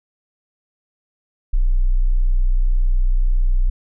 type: tone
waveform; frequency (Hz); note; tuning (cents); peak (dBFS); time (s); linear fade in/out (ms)
sine; 30.87; B0; 0; -12; 1.53-3.7; 10
effects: none